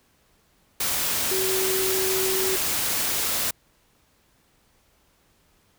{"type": "tone in noise", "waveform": "sine", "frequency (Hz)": 378.9, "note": "F#4", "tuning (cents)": 41, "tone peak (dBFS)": -25, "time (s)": [1.31, 2.56], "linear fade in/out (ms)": 5, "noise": "white", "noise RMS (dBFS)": -25, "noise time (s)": [0.8, 3.51], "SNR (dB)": -3, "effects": ["pink hiss -63 dBFS RMS until 5.78 s"]}